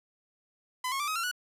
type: tone with pitch steps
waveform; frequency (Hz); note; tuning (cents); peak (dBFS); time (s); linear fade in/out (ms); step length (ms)
sawtooth; 1010 / 1088.8 / 1173.7 / 1265.2 / 1363.9 / 1470.2; B5 / C#6 / D6 / D#6 / F6 / F#6; +39 / -31 / -1 / +29 / -41 / -11; -26; 0.84-1.314; 5; 79
effects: resampled to 32000 Hz + 11-bit